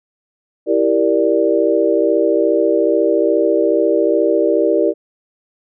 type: chord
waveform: sine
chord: E half-diminished seventh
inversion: none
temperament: equal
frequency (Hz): 329.6 / 392 / 466.2 / 587.3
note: E4 / G4 / Bb4 / D5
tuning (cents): 0 / 0 / 0 / 0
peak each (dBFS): -17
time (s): 0.66-4.94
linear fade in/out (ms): 50
effects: none